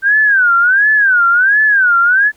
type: tone with vibrato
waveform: sine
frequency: 1545 Hz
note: G6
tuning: 26 cents flat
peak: -7 dBFS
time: 0.02-2.32 s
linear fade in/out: 50 ms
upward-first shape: sine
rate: 1.4 Hz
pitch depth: 200 cents each way
effects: pink hiss -52 dBFS RMS until 2.36 s